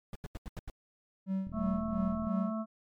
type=noise bursts; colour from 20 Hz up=brown; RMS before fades=-39 dBFS; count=6; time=0.13-0.7 s; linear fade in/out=2 ms; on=25 ms; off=84 ms
type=tone with tremolo; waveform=triangle; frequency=191.3 Hz; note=G3; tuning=42 cents flat; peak=-27 dBFS; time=1.26-2.55 s; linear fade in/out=50 ms; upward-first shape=sine; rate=2.9 Hz; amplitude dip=90%
type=click train; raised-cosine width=5 ms; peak=-32 dBFS; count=34; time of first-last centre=1.47-2.271 s; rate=41.2 Hz
type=harmonic tone; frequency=220 Hz; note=A3; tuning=in tune; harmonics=1 / 3 / 5 / 6; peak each=-33 / -40 / -44 / -45 dBFS; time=1.52-2.66 s; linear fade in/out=50 ms
effects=MP3 96 kbps